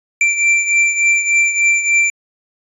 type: beating tone pair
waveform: square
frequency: 2349 / 2352.4 Hz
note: D7 / D7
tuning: 0 / +2 cents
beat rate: 3.4 Hz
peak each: -13 / -19 dBFS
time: 0.21-2.1 s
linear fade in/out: 2 ms
effects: resampled to 24000 Hz